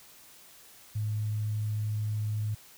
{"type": "tone", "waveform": "sine", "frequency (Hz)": 106.7, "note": "G#2", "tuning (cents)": 47, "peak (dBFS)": -28, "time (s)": [0.95, 2.55], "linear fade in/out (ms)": 10, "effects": ["white hiss -54 dBFS RMS until 2.77 s"]}